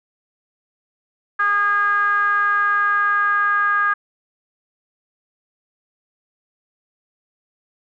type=ring-modulated tone; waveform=triangle; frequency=204.3 Hz; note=G#3; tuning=28 cents flat; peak=-10 dBFS; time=1.39-3.94 s; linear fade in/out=10 ms; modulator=1430 Hz; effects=none